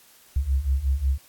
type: beating tone pair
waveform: sine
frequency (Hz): 64.4 / 69.9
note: C2 / C#2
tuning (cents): -27 / +15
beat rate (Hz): 5.5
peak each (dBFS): -25 / -22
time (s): 0.36-1.18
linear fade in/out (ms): 5
effects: white hiss -54 dBFS RMS until 1.28 s + AAC 64 kbps